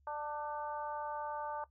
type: harmonic tone with a mistuned harmonic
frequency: 296.5 Hz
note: D4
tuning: 17 cents sharp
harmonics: 2 / 3 / 4 / 5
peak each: -44 / -39 / -45 / -51 dBFS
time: 0.07-1.64 s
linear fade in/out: 2 ms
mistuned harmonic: 5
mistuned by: +31 cents
effects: noise-tail reverb RT60 0.1 s tail -17 dB re dry + added 70 Hz sine -66 dBFS peak until 1.7 s